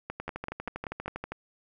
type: two click trains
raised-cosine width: 0.5 ms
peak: -19 / -20 dBFS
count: 6 / 15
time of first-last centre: 0.1-1.06 / 0.2-1.32 s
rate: 5.21 / 12.5 Hz
effects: none